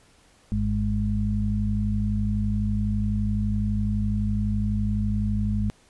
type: harmonic tone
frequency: 51.91 Hz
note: G#1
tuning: in tune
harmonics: 1 / 2 / 4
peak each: -26 / -26 / -26 dBFS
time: 0.52-5.7 s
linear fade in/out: 0 ms
effects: pink hiss -58 dBFS RMS until 5.89 s + resampled to 24000 Hz